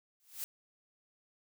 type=noise with exponential growth; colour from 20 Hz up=blue; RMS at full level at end=-36 dBFS; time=0.2-0.44 s; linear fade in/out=0 ms; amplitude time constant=51 ms; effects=none